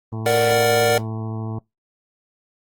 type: harmonic tone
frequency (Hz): 110.8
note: A2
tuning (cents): +13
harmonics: 1 / 2 / 3 / 4 / 6 / 7 / 8 / 9 / 10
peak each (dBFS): -26 / -32 / -36 / -38 / -42 / -43 / -44 / -45 / -46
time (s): 0.12-1.59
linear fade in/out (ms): 5
type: chord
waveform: square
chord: Bb augmented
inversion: none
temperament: equal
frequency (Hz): 466.2 / 587.3 / 740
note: Bb4 / D5 / F#5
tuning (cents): 0 / 0 / 0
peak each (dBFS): -19 / -20 / -22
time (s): 0.26-0.98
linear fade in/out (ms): 2
effects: noise-tail reverb RT60 0.2 s tail -26 dB re dry + Opus 24 kbps